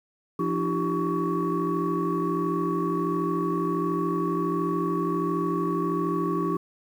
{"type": "tone cluster", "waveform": "sine", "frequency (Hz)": [172.3, 296.2, 337.6, 390.6, 1124], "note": ["F3", "D4", "E4", "G4", "C#6"], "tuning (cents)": [-23, 15, 41, -6, 24], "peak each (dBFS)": -29, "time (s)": [0.39, 6.57], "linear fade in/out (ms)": 5, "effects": ["tanh soft clip ceiling -16 dBFS", "9-bit"]}